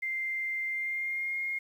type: tone with pitch glide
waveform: sine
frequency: 2093 to 2137 Hz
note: C7 to C7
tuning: 0 to +36 cents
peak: -30 dBFS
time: 0.02-1.59 s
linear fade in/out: 10 ms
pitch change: +36 cents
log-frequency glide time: 0.67-1.37 s
effects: 10-bit